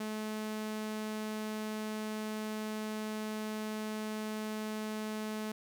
sawtooth tone, 215.5 Hz, A3, 36 cents flat, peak -32 dBFS, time 0-5.52 s, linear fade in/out 5 ms, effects none

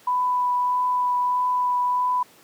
sine tone with vibrato, 992 Hz, B5, 7 cents sharp, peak -19 dBFS, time 0.07-2.23 s, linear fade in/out 5 ms, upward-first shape triangle, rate 1.6 Hz, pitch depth 11 cents each way, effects pink hiss -52 dBFS RMS until 2.43 s + high-pass 200 Hz 12 dB/octave

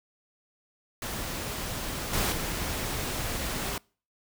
pink noise with level steps, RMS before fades -34 / -27 / -32 dBFS, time 1.02-3.78 s, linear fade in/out 2 ms, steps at 2.13 / 2.32 s, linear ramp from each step 5 ms, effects noise-tail reverb RT60 0.4 s tail -26 dB re dry

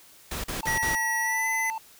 pink noise bursts, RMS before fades -32 dBFS, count 4, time 0.31-0.953 s, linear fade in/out 5 ms, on 130 ms, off 41 ms
triangle tone, 891 Hz, A5, 22 cents sharp, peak -28 dBFS, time 0.63-1.78 s, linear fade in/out 2 ms
square tone with pitch glide, 1925 to 2023 Hz, B6 to B6, -45 to +41 cents, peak -26 dBFS, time 0.67-1.7 s, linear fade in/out 0 ms, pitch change +86 cents, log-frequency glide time 1.21-1.48 s
effects white hiss -53 dBFS RMS until 1.99 s

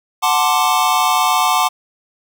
square chord, D dominant seventh, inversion first, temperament equal, 740 / 880 / 1046.5 / 1174.7 Hz, F#5 / A5 / C6 / D6, 0 / 0 / 0 / 0 cents, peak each -19 dBFS, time 0.22-1.69 s, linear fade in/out 20 ms, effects none

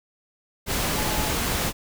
sine tone in noise, 854 Hz, G#5, 48 cents sharp, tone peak -33 dBFS, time 0.92-1.35 s, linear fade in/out 50 ms, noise pink, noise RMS -25 dBFS, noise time 0.66-1.73 s, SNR -11 dB, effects none

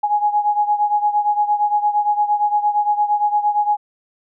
sine beating tone pair, 830.6 / 839.3 Hz, G#5 / G#5, 0 / +18 cents, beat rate 8.7 Hz, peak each -16 / -20 dBFS, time 0.03-3.77 s, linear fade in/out 10 ms, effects none

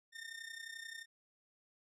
sawtooth tone with amplitude modulation, 1818 Hz, A#6, 44 cents flat, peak -39 dBFS, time 0.12-1.06 s, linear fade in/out 50 ms, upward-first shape sine, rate 31.4 Hz, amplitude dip 75%, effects low-pass 10000 Hz 12 dB/octave

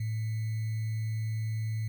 sine tone with sample-and-hold, 110 Hz, A2, in tune, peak -29 dBFS, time 0-1.88 s, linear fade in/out 5 ms, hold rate 2100 Hz, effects none

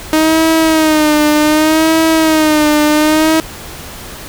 sawtooth tone with vibrato, 311.1 Hz, D#4, in tune, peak -4 dBFS, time 0.13-3.4 s, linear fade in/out 0 ms, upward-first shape sine, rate 0.66 Hz, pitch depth 64 cents each way, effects pink hiss -29 dBFS RMS until 4.28 s

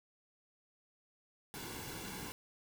pink noise with comb filter, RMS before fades -45 dBFS, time 1.54-2.32 s, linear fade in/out 0 ms, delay 1.6 ms, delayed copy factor -0.65, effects none

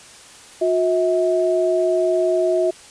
sine tone pair together, 361.1 / 644 Hz, F#4 / E5, -42 / -41 cents, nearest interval minor seventh, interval 1001 cents, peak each -18 dBFS, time 0.61-2.71 s, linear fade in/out 10 ms, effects white hiss -43 dBFS RMS until 2.9 s + resampled to 22050 Hz

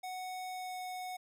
square tone with pitch glide, 740 to 735.7 Hz, F#5 to F#5, 0 to -10 cents, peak -40 dBFS, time 0.03-1.17 s, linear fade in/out 10 ms, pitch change -10 cents, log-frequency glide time 0.49-0.78 s, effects none

